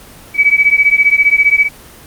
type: beating tone pair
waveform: sine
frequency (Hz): 2276 / 2291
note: C#7 / D7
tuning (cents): +45 / -44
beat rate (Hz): 15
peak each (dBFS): -10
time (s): 0.34-1.69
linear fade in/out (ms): 50
effects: pink hiss -37 dBFS RMS until 2.06 s + Opus 24 kbps